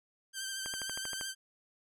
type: tone with vibrato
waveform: 10% pulse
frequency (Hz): 1564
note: G6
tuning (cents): -4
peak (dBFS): -28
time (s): 0.33-1.35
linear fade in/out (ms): 50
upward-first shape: triangle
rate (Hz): 13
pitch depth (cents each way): 37
type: click train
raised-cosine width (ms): 0.5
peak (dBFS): -27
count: 8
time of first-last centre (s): 0.66-1.211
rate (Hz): 12.7
effects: none